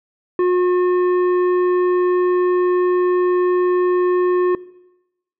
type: tone with tanh clipping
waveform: triangle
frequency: 360.3 Hz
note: F#4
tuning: 46 cents flat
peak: -15 dBFS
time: 0.39-4.55 s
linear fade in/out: 2 ms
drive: 16 dB
effects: noise-tail reverb RT60 0.9 s tail -20 dB re dry + low-pass 2000 Hz 12 dB/octave